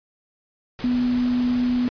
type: tone in noise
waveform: sine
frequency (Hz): 246.9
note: B3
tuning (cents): 0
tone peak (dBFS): -18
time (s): 0.84-1.88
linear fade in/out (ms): 0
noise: pink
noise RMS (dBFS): -36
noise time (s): 0.79-1.89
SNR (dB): +15
effects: resampled to 11025 Hz